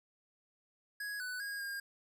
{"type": "tone with pitch steps", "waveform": "square", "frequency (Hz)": [1664, 1494, 1637, 1615], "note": ["G#6", "F#6", "G#6", "G#6"], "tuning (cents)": [3, 16, -25, -49], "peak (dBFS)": -39, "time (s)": [1, 1.8], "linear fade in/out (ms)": 5, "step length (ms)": 200, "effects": []}